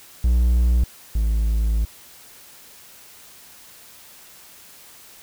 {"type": "tone pair in turn", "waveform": "triangle", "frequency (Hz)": [60.1, 54.76], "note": ["B1", "A1"], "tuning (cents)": [-46, -8], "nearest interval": "major second", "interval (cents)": 162, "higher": "first", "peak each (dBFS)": [-12, -15], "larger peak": "first", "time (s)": [[0.24, 0.84], [1.15, 1.85]], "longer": "second", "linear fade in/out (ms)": 5, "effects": ["white hiss -46 dBFS RMS until 5.22 s"]}